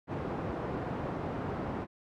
pink band-pass noise, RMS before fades -36 dBFS, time 0.07-1.87 s, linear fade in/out 50 ms, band 100 to 980 Hz, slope 12 dB/octave, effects none

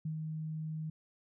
sine tone with ADSR envelope, 156.9 Hz, D#3, 15 cents sharp, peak -33 dBFS, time 0.05-0.9 s, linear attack 6 ms, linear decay 96 ms, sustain -3 dB, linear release 5 ms, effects none

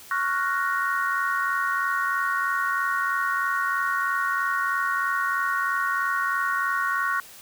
sine chord, Gb major seventh, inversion second, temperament equal, 1108.7 / 1396.9 / 1480 / 1864.7 Hz, Db6 / F6 / Gb6 / Bb6, 0 / 0 / 0 / 0 cents, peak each -26 / -30 / -27 / -30 dBFS, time 0.11-7.2 s, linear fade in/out 2 ms, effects white hiss -46 dBFS RMS until 7.41 s

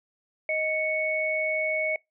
sine tone pair together, 625.5 / 2217 Hz, D#5 / C#7, +9 / 0 cents, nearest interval octave + minor seventh, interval 2191 cents, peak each -28 / -26 dBFS, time 0.49-1.96 s, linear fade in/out 2 ms, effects noise-tail reverb RT60 0.2 s tail -26 dB re dry

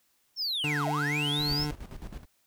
triangle linear two-way sweep, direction down then up, 5520 to 608 to 5520 Hz, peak -27 dBFS, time 0.36-1.67 s, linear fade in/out 50 ms, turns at 0.88 s
25% pulse tone with vibrato, 146.83 Hz, D3, in tune, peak -26 dBFS, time 0.64-1.71 s, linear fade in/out 2 ms, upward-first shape triangle, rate 4.2 Hz, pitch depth 29 cents each way
brown noise with tremolo, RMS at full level -38 dBFS, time 1.38-2.26 s, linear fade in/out 50 ms, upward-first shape square, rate 9.4 Hz, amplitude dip 70%
effects white hiss -70 dBFS RMS until 2.46 s

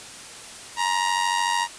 sawtooth tone with amplitude modulation, 942 Hz, A#5, 18 cents sharp, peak -14 dBFS, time 0.76-1.68 s, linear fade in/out 50 ms, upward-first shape sine, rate 93.4 Hz, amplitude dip 70%, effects white hiss -40 dBFS RMS until 1.78 s + resampled to 22050 Hz

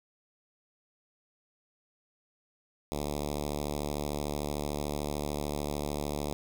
5% pulse tone with notch filter, 73.42 Hz, D2, in tune, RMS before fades -34 dBFS, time 2.92-6.33 s, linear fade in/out 0 ms, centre 1700 Hz, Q 0.66, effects none

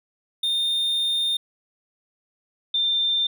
triangle / sine tone pair in turn, 3638 / 3588 Hz, A#7 / A7, -43 / +33 cents, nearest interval unison, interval 24 cents, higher first, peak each -19 dBFS, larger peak neither, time 0.43-1.37 / 2.74-3.27 s, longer first, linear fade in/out 5 ms, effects none

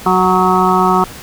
harmonic tone with a mistuned harmonic, 185 Hz, F#3, in tune, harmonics 1 / 2 / 4 / 5 / 6 / 7, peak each -16 / -16 / -16 / -16 / -16 / -16 dBFS, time 0.06-1.04 s, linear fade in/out 2 ms, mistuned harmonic 7, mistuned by -18 cents, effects pink hiss -32 dBFS RMS until 1.22 s

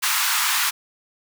pink high-pass noise, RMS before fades -21 dBFS, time 0.02-0.71 s, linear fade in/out 20 ms, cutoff 940 Hz, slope 48 dB/octave, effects none

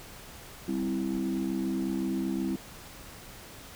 sine chord, C major, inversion second, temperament equal, 196 / 261.6 / 329.6 Hz, G3 / C4 / E4, 0 / 0 / 0 cents, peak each -31 dBFS, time 0.68-2.56 s, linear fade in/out 5 ms, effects tanh soft clip ceiling -22 dBFS + pink hiss -47 dBFS RMS until 3.75 s

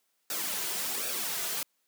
white noise with flanger, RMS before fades -33 dBFS, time 0.3-1.63 s, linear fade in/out 2 ms, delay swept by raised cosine 0.96 to 3.76 ms, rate 1.3 Hz, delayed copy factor -0.65, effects white hiss -75 dBFS RMS until 1.87 s + high-pass 200 Hz 12 dB/octave

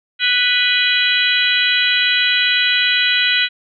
harmonic tone with a mistuned harmonic, 493.9 Hz, B4, in tune, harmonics 3 / 4 / 5 / 6 / 7 / 8, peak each -20 / -20 / -20 / -20 / -20 / -20 dBFS, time 0.19-3.49 s, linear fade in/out 50 ms, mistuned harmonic 7, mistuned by -89 cents, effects none

